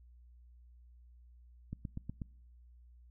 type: click train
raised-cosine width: 5 ms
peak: -27 dBFS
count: 5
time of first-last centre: 1.73-2.218 s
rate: 8.2 Hz
effects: noise-tail reverb RT60 0.9 s tail -26 dB re dry + added 60 Hz sine -56 dBFS peak until 3.1 s